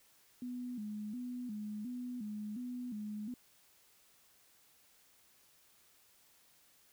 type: tone with vibrato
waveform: sine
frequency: 228.2 Hz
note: A#3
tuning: 37 cents flat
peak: -39 dBFS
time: 0.42-3.34 s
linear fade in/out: 2 ms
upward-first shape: square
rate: 1.4 Hz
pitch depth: 140 cents each way
effects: white hiss -67 dBFS RMS until 6.92 s